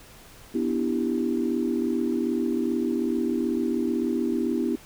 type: chord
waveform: sine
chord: E minor seventh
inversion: second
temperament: equal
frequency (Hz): 246.9 / 293.7 / 329.6 / 392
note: B3 / D4 / E4 / G4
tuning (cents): 0 / 0 / 0 / 0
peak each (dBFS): -26 / -30 / -27 / -30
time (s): 0.54-4.76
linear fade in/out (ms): 10
effects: tanh soft clip ceiling -12 dBFS + pink hiss -49 dBFS RMS until 4.85 s